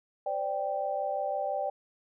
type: chord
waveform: sine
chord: C suspended second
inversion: none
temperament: equal with one note detuned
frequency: 521.4 / 587.3 / 784 Hz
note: C5 / D5 / G5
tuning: -6 / 0 / 0 cents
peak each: -37 / -32 / -32 dBFS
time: 0.26-1.7 s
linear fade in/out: 5 ms
effects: none